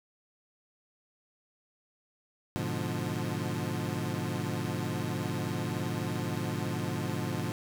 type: chord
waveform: 25% pulse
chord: G# diminished seventh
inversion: none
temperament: equal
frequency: 103.83 / 123.47 / 146.83 / 174.61 Hz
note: G#2 / B2 / D3 / F3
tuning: 0 / 0 / 0 / 0 cents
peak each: -33 dBFS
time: 2.56-7.52 s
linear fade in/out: 0 ms
effects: none